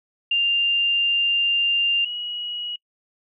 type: tone pair in turn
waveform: sine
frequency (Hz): 2794 / 2907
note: F7 / F#7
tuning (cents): 0 / -31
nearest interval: minor second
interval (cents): 69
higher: second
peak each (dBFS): -17 / -27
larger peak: first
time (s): 0.31-2.05 / 2.05-2.76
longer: first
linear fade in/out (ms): 5
effects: noise-tail reverb RT60 0.1 s tail -26 dB re dry